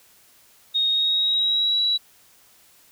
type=tone with pitch glide; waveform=sine; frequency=3729 to 3912 Hz; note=A#7 to B7; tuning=0 to -17 cents; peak=-18 dBFS; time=0.74-1.98 s; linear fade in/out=20 ms; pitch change=+83 cents; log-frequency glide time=0.9-1.81 s; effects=white hiss -55 dBFS RMS until 2.91 s